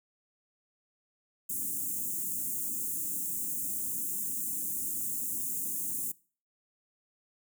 white band-stop noise, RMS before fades -34 dBFS, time 1.49-6.12 s, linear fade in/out 10 ms, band 330 to 7000 Hz, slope 48 dB/octave, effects noise-tail reverb RT60 0.4 s tail -22 dB re dry + high-pass 150 Hz 12 dB/octave

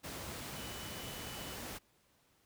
sine tone in noise, 2978 Hz, F#7, 11 cents sharp, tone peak -52 dBFS, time 0.55-1.56 s, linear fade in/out 20 ms, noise pink, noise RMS -44 dBFS, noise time 0.03-1.79 s, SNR -11 dB, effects pink hiss -71 dBFS RMS until 2.45 s + high-pass 60 Hz 12 dB/octave

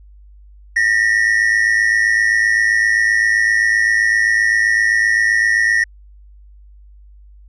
triangle tone pair together, 1816.3 / 1924 Hz, A#6 / B6, -45 / -46 cents, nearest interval minor second, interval 99 cents, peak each -13 dBFS, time 0.76-5.84 s, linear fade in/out 5 ms, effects added 50 Hz sine -40 dBFS peak until 7.48 s + resampled to 24000 Hz

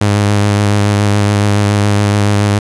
sawtooth tone with vibrato, 102.6 Hz, G#2, 21 cents flat, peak -5 dBFS, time 0.01-2.59 s, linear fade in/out 5 ms, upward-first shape sine, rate 7.1 Hz, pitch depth 20 cents each way, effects resampled to 24000 Hz + 7-bit

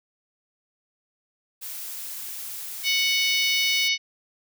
blue noise, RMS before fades -35 dBFS, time 1.61-3.89 s, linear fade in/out 20 ms
harmonic tone, 740 Hz, F#5, in tune, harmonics 3 / 4 / 5 / 6 / 7 / 8, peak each -24 / -26 / -28 / -30 / -31 / -32 dBFS, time 2.83-3.98 s, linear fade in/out 50 ms
effects none

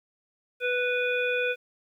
harmonic tone, 493.9 Hz, B4, in tune, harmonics 1 / 3 / 5 / 7, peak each -27 / -30 / -29 / -40 dBFS, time 0.6-1.56 s, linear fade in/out 50 ms, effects 10-bit

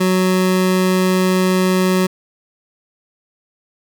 25% pulse tone, 185.3 Hz, F#3, 3 cents sharp, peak -9 dBFS, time 0-2.07 s, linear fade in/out 10 ms, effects none

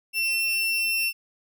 35% pulse tone, 2701 Hz, E7, 42 cents sharp, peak -21 dBFS, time 0.13-1.13 s, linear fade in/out 50 ms, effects none

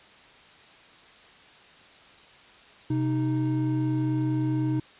triangle tone pair together, 128.7 / 310.2 Hz, C3 / D#4, -28 / -5 cents, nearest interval octave + minor third, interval 1523 cents, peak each -24 dBFS, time 2.9-4.8 s, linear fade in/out 5 ms, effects white hiss -52 dBFS RMS until 4.99 s + resampled to 8000 Hz

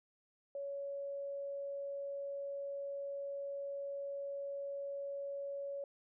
sine tone, 560 Hz, C#5, 18 cents sharp, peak -39 dBFS, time 0.55-5.84 s, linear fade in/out 2 ms, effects none

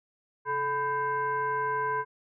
sine tone with frequency modulation, 1000 Hz, B5, 21 cents sharp, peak -26 dBFS, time 0.45-2.05 s, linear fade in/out 50 ms, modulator 566 Hz, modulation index 0.91, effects none

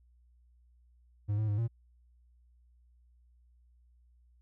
triangle tone with pitch steps, 103.4 / 108.2 / 103.2 / 115.5 Hz, G#2 / A2 / G#2 / A#2, -7 / -29 / -10 / -16 cents, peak -26 dBFS, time 1.28-1.68 s, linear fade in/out 20 ms, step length 100 ms, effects added 60 Hz sine -61 dBFS peak until 4.41 s

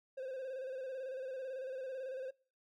triangle tone with vibrato, 523.3 Hz, C5, in tune, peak -38 dBFS, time 0.17-2.31 s, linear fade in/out 10 ms, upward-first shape square, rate 18 Hz, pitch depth 45 cents each way, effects noise-tail reverb RT60 0.4 s tail -24 dB re dry

